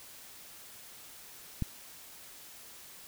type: click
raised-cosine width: 5 ms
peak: -18 dBFS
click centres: 1.623 s
effects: white hiss -51 dBFS RMS until 3.07 s